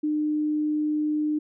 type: tone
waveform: sine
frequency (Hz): 302.5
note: D#4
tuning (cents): -49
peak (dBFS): -22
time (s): 0.03-1.39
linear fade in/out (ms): 10
effects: none